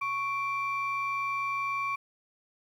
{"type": "tone pair together", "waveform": "sine", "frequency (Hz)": [1108.7, 2349], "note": ["C#6", "D7"], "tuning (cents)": [0, 0], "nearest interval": "octave + minor second", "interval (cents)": 1300, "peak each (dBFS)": [-29, -32], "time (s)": [0.01, 1.96], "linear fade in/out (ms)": 10, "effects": ["tanh soft clip ceiling -23 dBFS", "10-bit"]}